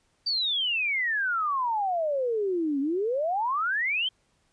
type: exponential two-way sweep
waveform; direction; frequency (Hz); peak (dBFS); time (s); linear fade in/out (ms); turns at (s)
sine; down then up; 4699 to 268.5 to 3200; -24; 0.26-4.09; 10; 2.8
effects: pink hiss -69 dBFS RMS until 4.52 s + resampled to 22050 Hz